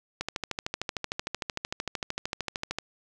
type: click train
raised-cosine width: 0.2 ms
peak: -13 dBFS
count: 35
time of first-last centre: 0.21-2.786 s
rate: 13.2 Hz
effects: none